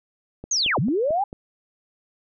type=click train; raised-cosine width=2 ms; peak=-22 dBFS; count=5; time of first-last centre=0.44-1.329 s; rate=4.5 Hz
type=linear two-way sweep; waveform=sine; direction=down then up; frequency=6660 to 108.6 to 832 Hz; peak=-19 dBFS; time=0.51-1.24 s; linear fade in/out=5 ms; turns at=0.79 s
effects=none